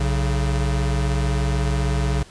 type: tone pair together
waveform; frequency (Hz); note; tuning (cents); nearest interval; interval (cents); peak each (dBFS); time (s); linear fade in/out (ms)
square; 61.74 / 138.69; B1 / C#3; 0 / +1; octave + major second; 1401; -21 / -24; 0-2.23; 5
effects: pink hiss -47 dBFS RMS until 2.3 s + resampled to 22050 Hz